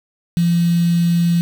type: tone with quantisation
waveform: sine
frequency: 170.9 Hz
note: F3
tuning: 37 cents flat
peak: -12 dBFS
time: 0.37-1.41 s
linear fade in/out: 0 ms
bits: 5
effects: none